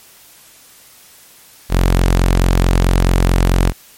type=tone; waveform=sawtooth; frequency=44.59 Hz; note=F1; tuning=37 cents sharp; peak=-6 dBFS; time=1.69-3.73 s; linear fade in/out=50 ms; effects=white hiss -44 dBFS RMS until 3.97 s + MP3 64 kbps